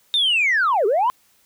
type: linear two-way sweep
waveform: sine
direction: down then up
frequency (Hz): 3700 to 373.7 to 1044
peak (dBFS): -14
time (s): 0.14-1.1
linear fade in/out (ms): 0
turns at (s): 0.86
effects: tanh soft clip ceiling -12 dBFS + white hiss -59 dBFS RMS until 1.45 s